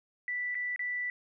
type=tone with dropouts; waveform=sine; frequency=1972 Hz; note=B6; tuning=3 cents flat; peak=-31 dBFS; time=0.28-1.1 s; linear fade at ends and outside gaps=1 ms; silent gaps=0.546-0.552 / 0.761-0.793 s; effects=none